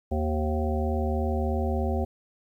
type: harmonic tone with a mistuned harmonic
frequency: 76.7 Hz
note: D#2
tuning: 24 cents flat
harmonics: 1 / 3 / 5 / 7 / 9 / 10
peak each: -26 / -31 / -33 / -34 / -36 / -36 dBFS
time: 0.11-2.05 s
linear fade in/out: 10 ms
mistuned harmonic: 3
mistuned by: +22 cents
effects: 10-bit